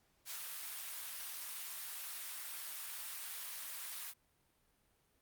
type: high-pass noise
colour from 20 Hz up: white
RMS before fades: -45 dBFS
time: 0.25-4.14 s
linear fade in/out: 50 ms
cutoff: 990 Hz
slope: 12 dB/octave
effects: pink hiss -75 dBFS RMS until 5.21 s + Opus 48 kbps